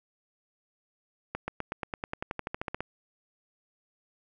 accelerating click train, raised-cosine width 0.5 ms, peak -17 dBFS, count 17, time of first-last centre 1.35-2.806 s, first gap 130 ms, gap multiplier 0.95, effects none

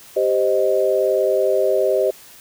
sine chord, C minor, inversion second, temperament equal, 392 / 523.3 / 622.3 Hz, G4 / C5 / Eb5, 0 / 0 / 0 cents, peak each -19 dBFS, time 0.16-2.11 s, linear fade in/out 10 ms, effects white hiss -44 dBFS RMS until 2.4 s

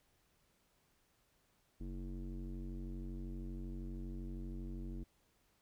square tone with low-pass filter, 46.34 Hz, F#1, 3 cents sharp, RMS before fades -44 dBFS, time 1.8-5.04 s, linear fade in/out 10 ms, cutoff 290 Hz, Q 3.9, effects pink hiss -75 dBFS RMS until 5.61 s

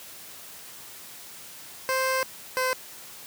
15% pulse tone pair in turn, 523.3 / 514 Hz, C5 / C5, 0 / -31 cents, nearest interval unison, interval 31 cents, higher first, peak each -17 dBFS, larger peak neither, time 1.89-2.23 / 2.57-2.73 s, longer first, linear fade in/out 0 ms, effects white hiss -44 dBFS RMS until 3.26 s + high-pass 80 Hz 12 dB/octave

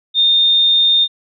sine tone, 3643 Hz, A#7, 41 cents flat, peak -9 dBFS, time 0.14-1.08 s, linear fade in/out 50 ms, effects none

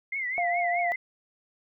sine tone with vibrato, 2074 Hz, C7, 16 cents flat, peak -28 dBFS, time 0.12-0.96 s, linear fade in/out 5 ms, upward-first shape triangle, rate 4.8 Hz, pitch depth 130 cents each way
sine tone, 698.5 Hz, F5, in tune, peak -25 dBFS, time 0.38-0.92 s, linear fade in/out 0 ms
effects none

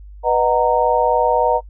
sine chord, B major seventh, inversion none, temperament just, 493.9 / 617.4 / 740.8 / 926 Hz, B4 / D#5 / F#5 / A#5, 0 / -14 / +2 / -12 cents, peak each -18 / -19 / -20 / -17 dBFS, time 0.23-1.61 s, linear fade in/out 50 ms, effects noise-tail reverb RT60 0.1 s tail -25 dB re dry + added 50 Hz sine -35 dBFS peak until 1.69 s

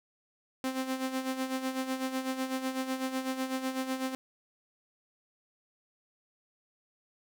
sawtooth tone with tremolo, 261.6 Hz, C4, in tune, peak -25 dBFS, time 0.64-4.15 s, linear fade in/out 0 ms, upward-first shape sine, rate 8 Hz, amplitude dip 65%, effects none

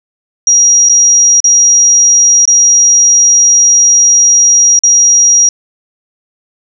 sine tone with dropouts, 5720 Hz, F8, 41 cents sharp, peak -3 dBFS, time 0.47-5.49 s, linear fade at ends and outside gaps 2 ms, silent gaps 0.889-0.895 / 1.403-1.442 / 2.454-2.476 / 4.791-4.835 s, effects none

